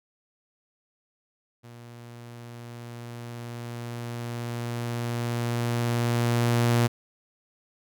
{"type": "tone with level ramp", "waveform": "sawtooth", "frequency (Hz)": 118.8, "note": "A#2", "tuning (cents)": 33, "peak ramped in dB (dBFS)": [-40, -15], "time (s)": [1.63, 6.88], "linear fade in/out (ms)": 20, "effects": []}